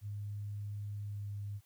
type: tone with pitch glide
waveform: sine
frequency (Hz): 102.8 to 101.8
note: G#2 to G#2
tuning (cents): -17 to -34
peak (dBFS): -38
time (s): 0.01-1.61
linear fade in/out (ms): 50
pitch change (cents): -17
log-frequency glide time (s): 1.04-1.27
effects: white hiss -71 dBFS RMS until 1.65 s